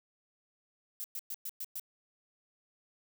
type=noise bursts; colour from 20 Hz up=violet; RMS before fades=-39 dBFS; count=6; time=1-1.796 s; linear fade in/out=0 ms; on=41 ms; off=110 ms; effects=none